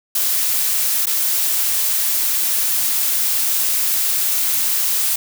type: noise with dropouts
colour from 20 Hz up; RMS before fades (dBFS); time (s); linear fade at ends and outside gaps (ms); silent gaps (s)
blue; -18; 0.15-5.16; 5; 1.058-1.068
effects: none